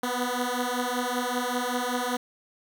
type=beating tone pair; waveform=10% pulse; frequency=244.6 / 249.8 Hz; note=B3 / B3; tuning=-16 / +20 cents; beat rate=5.2 Hz; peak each=-21 dBFS; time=0.03-2.17 s; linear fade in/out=5 ms; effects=none